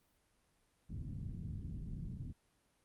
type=low-pass noise; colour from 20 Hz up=white; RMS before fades=-44 dBFS; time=0.89-2.33 s; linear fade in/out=20 ms; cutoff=180 Hz; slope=24 dB/octave; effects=pink hiss -75 dBFS RMS until 2.84 s + Opus 32 kbps